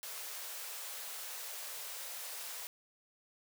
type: high-pass noise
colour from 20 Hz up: white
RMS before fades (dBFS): -44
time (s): 0.03-2.67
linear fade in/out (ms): 0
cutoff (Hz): 440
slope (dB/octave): 48
effects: none